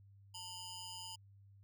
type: ring-modulated tone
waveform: 15% pulse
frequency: 1975.5 Hz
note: B6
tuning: in tune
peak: -37 dBFS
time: 0.34-1.16 s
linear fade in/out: 10 ms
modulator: 1080 Hz
effects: added 99 Hz sine -59 dBFS peak until 1.63 s